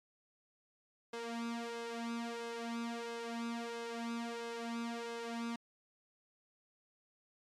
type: tone with flanger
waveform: sawtooth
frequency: 233.1 Hz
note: A#3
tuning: in tune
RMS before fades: -41 dBFS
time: 1.13-5.56 s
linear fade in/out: 5 ms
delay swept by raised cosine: 1.9 to 3.5 ms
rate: 1.5 Hz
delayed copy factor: +0.8
effects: low-pass 7000 Hz 12 dB/octave + MP3 96 kbps